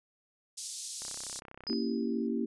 white band-pass noise, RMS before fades -41 dBFS, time 0.57-1.4 s, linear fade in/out 10 ms, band 4300 to 9200 Hz, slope 24 dB/octave
click train, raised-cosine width 0.5 ms, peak -32 dBFS, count 24, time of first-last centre 1.02-1.73 s, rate 32.4 Hz
sine tone with exponential decay, 5000 Hz, D#8, 8 cents sharp, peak -33 dBFS, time 1.67-2.27 s, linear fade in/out 2 ms, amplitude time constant 130 ms
sine chord, A# diminished seventh, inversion none, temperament equal, 233.1 / 277.2 / 329.6 / 392 Hz, A#3 / C#4 / E4 / G4, 0 / 0 / 0 / 0 cents, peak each -32 / -36 / -37 / -37 dBFS, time 1.69-2.46 s, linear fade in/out 10 ms
effects resampled to 24000 Hz

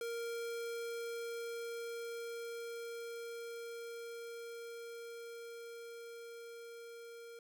square tone with level ramp, 466.2 Hz, A#4, in tune, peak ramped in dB -39 to -50 dBFS, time 0.01-7.39 s, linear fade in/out 2 ms, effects none

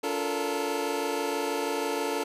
25% pulse chord, Bb major seventh, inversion first, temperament equal with one note detuned, 286.5 / 349.2 / 440 / 466.2 Hz, D4 / F4 / A4 / Bb4, -43 / 0 / 0 / 0 cents, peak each -30 / -32 / -27 / -31 dBFS, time 0.03-2.24 s, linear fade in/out 10 ms, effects resampled to 32000 Hz

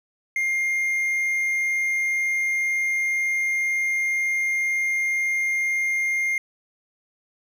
triangle tone, 2117 Hz, C7, 20 cents sharp, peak -19 dBFS, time 0.36-6.38 s, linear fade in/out 2 ms, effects none

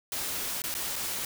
white noise with dropouts, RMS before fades -33 dBFS, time 0.12-1.25 s, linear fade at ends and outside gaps 1 ms, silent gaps 0.619-0.639 / 0.741-0.75 / 0.958-0.962 s, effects none

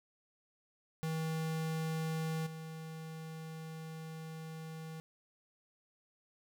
square tone with level steps, 160 Hz, D#3, 49 cents sharp, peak -35 / -44 dBFS, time 1.03-5 s, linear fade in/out 0 ms, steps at 2.46 s, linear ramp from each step 10 ms, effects none

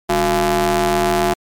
sawtooth ring-modulated tone, 162.7 Hz, E3, 22 cents flat, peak -7 dBFS, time 0.09-1.34 s, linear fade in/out 10 ms, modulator 526 Hz, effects MP3 96 kbps

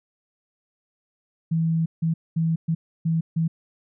sine tone bursts at uneven times, 163.3 Hz, E3, 16 cents flat, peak -19 dBFS, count 6, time 1.51-1.86 / 2.02-2.14 / 2.36-2.56 / 2.68-2.75 / 3.05-3.21 / 3.36-3.48 s, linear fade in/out 10 ms, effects none

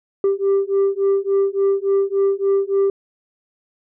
sine beating tone pair, 392 / 395.5 Hz, G4 / G4, 0 / +15 cents, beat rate 3.5 Hz, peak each -16 dBFS, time 0.24-2.9 s, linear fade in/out 2 ms, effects tanh soft clip ceiling -12 dBFS

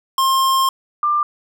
square / sine tone pair in turn, 1063 / 1190.9 Hz, C6 / D6, +27 / +24 cents, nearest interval major second, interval 197 cents, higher second, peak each -14 dBFS, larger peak neither, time 0.18-0.69 / 1.03-1.23 s, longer first, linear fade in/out 2 ms, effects none

